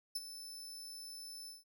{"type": "tone with ADSR envelope", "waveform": "sawtooth", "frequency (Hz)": 5274, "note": "E8", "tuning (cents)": 0, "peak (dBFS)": -32, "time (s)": [0.15, 1.64], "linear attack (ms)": 8, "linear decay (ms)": 35, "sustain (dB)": -12, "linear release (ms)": 160, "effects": []}